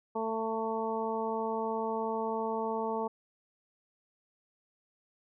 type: harmonic tone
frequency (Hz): 223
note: A3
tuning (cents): +23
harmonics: 1 / 2 / 3 / 4 / 5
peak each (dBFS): -38 / -34 / -39 / -35 / -41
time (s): 0.15-3.08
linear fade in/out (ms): 10
effects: none